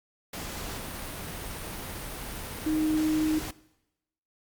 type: tone in noise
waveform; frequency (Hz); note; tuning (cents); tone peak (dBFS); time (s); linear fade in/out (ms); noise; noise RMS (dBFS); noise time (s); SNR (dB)
sine; 310.8; D#4; -2; -24; 2.66-3.39; 5; pink; -37; 0.33-3.51; +10
effects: noise-tail reverb RT60 0.9 s tail -19 dB re dry + Opus 48 kbps